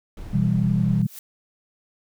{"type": "noise", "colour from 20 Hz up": "brown", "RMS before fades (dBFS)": -36, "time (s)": [0.17, 1.02], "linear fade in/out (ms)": 2}
{"type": "chord", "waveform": "sine", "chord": "E minor", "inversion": "second", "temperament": "equal", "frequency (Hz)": [123.47, 164.81, 196], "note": ["B2", "E3", "G3"], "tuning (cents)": [0, 0, 0], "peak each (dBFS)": -22, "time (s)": [0.33, 1.07], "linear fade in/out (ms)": 10}
{"type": "noise with exponential growth", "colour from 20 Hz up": "blue", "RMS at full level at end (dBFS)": -36, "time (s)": [0.89, 1.19], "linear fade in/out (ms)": 1, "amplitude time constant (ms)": 64}
{"effects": []}